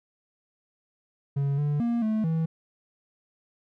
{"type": "tone with pitch steps", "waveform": "triangle", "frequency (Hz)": [139.9, 146.4, 235.4, 217.5, 162.1], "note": ["C#3", "D3", "A#3", "A3", "E3"], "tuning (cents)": [16, -5, 17, -20, -29], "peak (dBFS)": -21, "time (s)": [1.36, 2.46], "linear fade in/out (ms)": 10, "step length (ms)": 220, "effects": []}